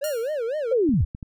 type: tone with vibrato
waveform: triangle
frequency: 528 Hz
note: C5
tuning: 16 cents sharp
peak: -22 dBFS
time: 0.01-0.74 s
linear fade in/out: 20 ms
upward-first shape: sine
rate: 4 Hz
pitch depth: 280 cents each way
type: tone with exponential decay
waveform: 5% pulse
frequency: 1413 Hz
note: F6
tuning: 20 cents sharp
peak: -18 dBFS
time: 0.04-0.47 s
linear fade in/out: 1 ms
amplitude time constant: 92 ms
type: linear sweep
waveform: sine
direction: down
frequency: 550 to 48.3 Hz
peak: -17 dBFS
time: 0.71-1.05 s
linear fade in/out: 10 ms
type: clicks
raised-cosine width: 5 ms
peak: -22 dBFS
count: 5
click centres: 0.891 / 0.94 / 1.006 / 1.149 / 1.228 s
effects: none